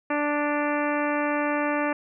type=harmonic tone with a mistuned harmonic; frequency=293.7 Hz; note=D4; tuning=in tune; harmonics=1 / 2 / 3 / 4 / 5 / 6 / 7 / 8 / 9; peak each=-27 / -28 / -31 / -32 / -35 / -33 / -38 / -36 / -41 dBFS; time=0.1-1.93 s; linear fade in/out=5 ms; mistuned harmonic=9; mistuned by=+45 cents; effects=none